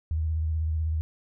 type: tone with vibrato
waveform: sine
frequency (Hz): 79.2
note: D#2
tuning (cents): +31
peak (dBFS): -24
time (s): 0.11-1.01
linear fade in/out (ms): 0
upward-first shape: sine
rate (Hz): 16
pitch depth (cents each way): 48
effects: none